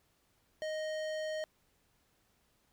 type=tone with hard clipping; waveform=sine; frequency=622.3 Hz; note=D#5; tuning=in tune; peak=-37 dBFS; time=0.62-1.44 s; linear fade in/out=0 ms; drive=16 dB; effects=pink hiss -73 dBFS RMS until 2.72 s